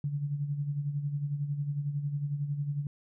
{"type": "tone with tremolo", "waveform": "sine", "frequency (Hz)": 144.2, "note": "D3", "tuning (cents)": -31, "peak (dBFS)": -27, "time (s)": [0.04, 2.87], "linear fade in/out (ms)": 2, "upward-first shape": "sine", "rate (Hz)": 11, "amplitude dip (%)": 60, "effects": []}